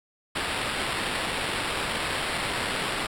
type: noise with sample-and-hold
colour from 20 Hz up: violet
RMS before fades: -29 dBFS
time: 0.35-3.07 s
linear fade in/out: 10 ms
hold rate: 6300 Hz
effects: low-pass 11000 Hz 12 dB/octave